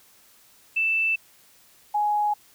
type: tone pair in turn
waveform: sine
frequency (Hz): 2650 / 834.7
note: E7 / G#5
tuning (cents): +9 / +9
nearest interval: octave + minor sixth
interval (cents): 2000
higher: first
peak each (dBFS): -20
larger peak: neither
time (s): 0.76-1.16 / 1.94-2.34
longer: neither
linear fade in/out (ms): 10
effects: white hiss -56 dBFS RMS until 2.54 s